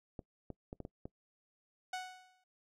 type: clicks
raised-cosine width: 2 ms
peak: -30 dBFS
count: 6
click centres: 0.192 / 0.503 / 0.729 / 0.803 / 0.851 / 1.055 s
type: tone with exponential decay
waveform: sawtooth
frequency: 740 Hz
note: F#5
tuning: in tune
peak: -32 dBFS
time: 1.93-2.44 s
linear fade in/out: 5 ms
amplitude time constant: 110 ms
effects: noise-tail reverb RT60 0.1 s tail -22 dB re dry + low-pass 8000 Hz 12 dB/octave